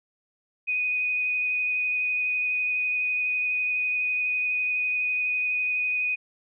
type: tone with vibrato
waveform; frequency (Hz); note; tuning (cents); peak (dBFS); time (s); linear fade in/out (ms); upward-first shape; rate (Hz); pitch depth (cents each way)
sine; 2489; D#7; 0; -23; 0.67-6.16; 20; triangle; 12; 16
effects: none